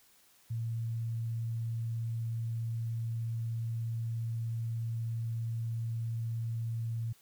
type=tone; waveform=sine; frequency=114.6 Hz; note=A#2; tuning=29 cents flat; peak=-32 dBFS; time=0.5-7.13 s; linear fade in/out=10 ms; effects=white hiss -64 dBFS RMS until 7.21 s